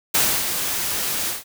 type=noise with ADSR envelope; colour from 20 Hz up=white; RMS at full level=-17 dBFS; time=0.14-1.44 s; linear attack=10 ms; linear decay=280 ms; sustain=-7 dB; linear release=160 ms; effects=none